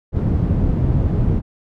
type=low-pass noise; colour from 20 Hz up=white; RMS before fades=-17 dBFS; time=0.12-1.42 s; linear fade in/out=50 ms; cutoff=150 Hz; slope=12 dB/octave; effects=none